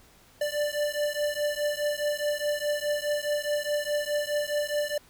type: beating tone pair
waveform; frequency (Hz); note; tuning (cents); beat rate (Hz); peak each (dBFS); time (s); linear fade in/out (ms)
square; 587.3 / 592.1; D5 / D5; 0 / +14; 4.8; -30; 0.41-4.98; 5
effects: pink hiss -57 dBFS RMS until 5.09 s